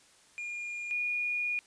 triangle / sine tone pair in turn, 2419 / 2441 Hz, D#7 / D#7, -49 / -34 cents, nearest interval unison, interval 15 cents, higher second, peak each -34 / -29 dBFS, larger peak second, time 0.38-0.91 / 0.91-1.59 s, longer second, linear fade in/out 0 ms, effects white hiss -61 dBFS RMS until 1.66 s + resampled to 22050 Hz

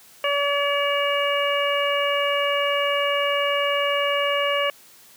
harmonic tone, 570 Hz, C#5, 48 cents sharp, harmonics 1 / 2 / 3 / 4 / 5, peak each -23 / -26 / -30 / -28 / -26 dBFS, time 0.24-4.7 s, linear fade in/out 2 ms, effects white hiss -50 dBFS RMS until 5.16 s + high-pass 80 Hz 12 dB/octave

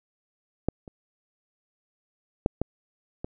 clicks, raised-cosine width 2 ms, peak -10 / -29 / -7 / -12 / -19 dBFS, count 5, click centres 0.686 / 0.878 / 2.461 / 2.616 / 3.245 s, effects none

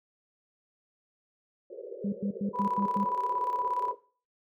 white band-pass noise, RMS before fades -42 dBFS, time 1.7-3.95 s, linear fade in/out 5 ms, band 370 to 550 Hz, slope 96 dB/octave
sine tone bursts, 200.9 Hz, G3, 43 cents sharp, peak -28 dBFS, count 6, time 2.04-3.045 s, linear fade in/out 5 ms, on 85 ms, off 99 ms
sine tone with tremolo, 987.8 Hz, B5, in tune, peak -26 dBFS, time 2.53-3.94 s, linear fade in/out 50 ms, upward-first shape square, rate 17 Hz, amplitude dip 50%
effects noise-tail reverb RT60 0.4 s tail -17 dB re dry

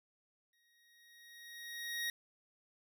25% pulse tone with exponential growth, 1881 Hz, A#6, 15 cents sharp, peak -31 dBFS, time 0.53-2.1 s, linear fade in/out 2 ms, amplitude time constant 340 ms, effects none

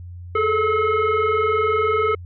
sine tone with frequency modulation, 423 Hz, G#4, 32 cents sharp, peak -16 dBFS, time 0.35-2.15 s, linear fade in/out 5 ms, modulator 866 Hz, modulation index 1.5, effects added 88 Hz sine -33 dBFS peak until 2.25 s

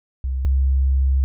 sine tone pair in turn, 65.41 / 66.86 Hz, C2 / C2, 0 / +38 cents, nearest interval unison, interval 38 cents, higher second, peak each -20 / -14 dBFS, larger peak second, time 0.24-0.45 / 0.45-1.24 s, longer second, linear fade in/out 0 ms, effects none

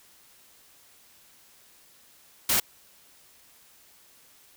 white noise, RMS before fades -23 dBFS, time 2.49-2.6 s, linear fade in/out 5 ms, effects white hiss -57 dBFS RMS until 4.56 s

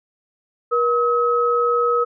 sine tone pair together, 478.1 / 1279.6 Hz, A#4 / D#6, +44 / +48 cents, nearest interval octave + perfect fourth, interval 1704 cents, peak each -18 dBFS, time 0.71-2.05 s, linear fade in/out 20 ms, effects none

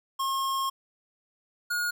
square tone pair in turn, 1077 / 1437.6 Hz, C6 / F6, +50 / +50 cents, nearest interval perfect fourth, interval 500 cents, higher second, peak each -27 dBFS, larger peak neither, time 0.19-0.7 / 1.7-1.91 s, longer first, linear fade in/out 10 ms, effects 10-bit

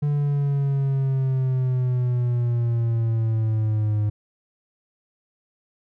triangle exponential sweep, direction down, 146.83 to 104.7 Hz, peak -17 dBFS, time 0.02-4.1 s, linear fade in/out 10 ms, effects none

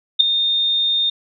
sine tone with ADSR envelope, 3650 Hz, A#7, 37 cents flat, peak -4 dBFS, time 0.19-1.1 s, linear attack 16 ms, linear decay 4 ms, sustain -11 dB, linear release 6 ms, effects none

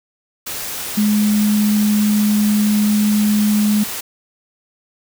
sine tone in noise, 210 Hz, G#3, 19 cents sharp, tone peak -12 dBFS, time 0.97-3.84 s, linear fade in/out 10 ms, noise white, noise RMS -26 dBFS, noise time 0.46-4.01 s, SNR +11 dB, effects none

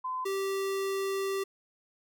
sine / square tone pair in turn, 1023 / 389.8 Hz, C6 / G4, -39 / -10 cents, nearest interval octave + perfect fourth, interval 1671 cents, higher first, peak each -31 / -30 dBFS, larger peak second, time 0.04-0.25 / 0.25-1.44 s, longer second, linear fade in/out 10 ms, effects none

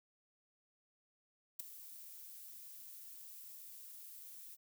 violet noise with ADSR envelope, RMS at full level -38 dBFS, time 1.59-4.57 s, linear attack 9 ms, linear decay 9 ms, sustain -15 dB, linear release 39 ms, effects none

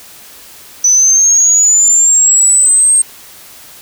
sine linear sweep, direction up, 5960 to 8500 Hz, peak -5 dBFS, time 0.84-3.02 s, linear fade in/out 5 ms, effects white hiss -36 dBFS RMS until 3.81 s

